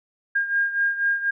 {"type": "beating tone pair", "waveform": "sine", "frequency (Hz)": [1614, 1618.1], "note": ["G#6", "G#6"], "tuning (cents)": [-50, -46], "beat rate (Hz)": 4.1, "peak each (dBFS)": [-21, -26], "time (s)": [0.35, 1.31], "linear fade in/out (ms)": 10, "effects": []}